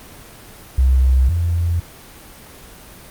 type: tone pair in turn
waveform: sine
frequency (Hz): 64.9 / 85.27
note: C2 / F2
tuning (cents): -13 / -41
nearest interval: perfect fourth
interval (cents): 472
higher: second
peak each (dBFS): -10 / -15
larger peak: first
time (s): 0.78-1.29 / 1.29-1.8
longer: neither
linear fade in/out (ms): 5
effects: pink hiss -40 dBFS RMS until 3.1 s + Opus 24 kbps